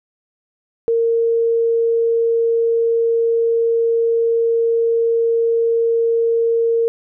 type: tone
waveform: sine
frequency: 460.7 Hz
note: A#4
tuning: 20 cents flat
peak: -13 dBFS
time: 0.88-6.88 s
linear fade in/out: 0 ms
effects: none